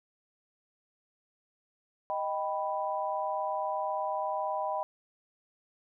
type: chord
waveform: sine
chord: Eb augmented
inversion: none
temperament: equal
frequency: 622.3 / 784 / 987.8 Hz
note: Eb5 / G5 / B5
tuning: 0 / 0 / 0 cents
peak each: -34 dBFS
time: 2.1-4.83 s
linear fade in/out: 0 ms
effects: none